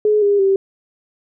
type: tone with pitch steps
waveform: sine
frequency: 423 / 405.5 / 388.8 Hz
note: G#4 / G#4 / G4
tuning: +32 / -41 / -14 cents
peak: -11 dBFS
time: 0.05-0.56 s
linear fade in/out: 2 ms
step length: 170 ms
effects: none